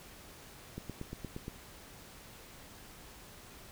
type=click train; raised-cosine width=3 ms; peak=-27 dBFS; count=7; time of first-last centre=0.78-1.481 s; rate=8.56 Hz; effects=pink hiss -53 dBFS RMS until 3.71 s